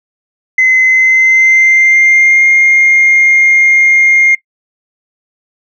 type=tone with pitch glide; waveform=sine; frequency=2047 to 2123 Hz; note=C7 to C7; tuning=-38 to +25 cents; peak=-3 dBFS; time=0.58-4.35 s; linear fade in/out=5 ms; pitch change=+63 cents; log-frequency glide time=0.86-2.46 s; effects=noise-tail reverb RT60 0.1 s tail -19 dB re dry + tanh soft clip ceiling -1 dBFS